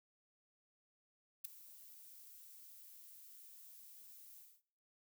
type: noise with ADSR envelope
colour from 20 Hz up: violet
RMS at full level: -39 dBFS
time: 1.44-4.62 s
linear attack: 12 ms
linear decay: 4 ms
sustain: -19 dB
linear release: 240 ms
effects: noise-tail reverb RT60 0.7 s tail -24 dB re dry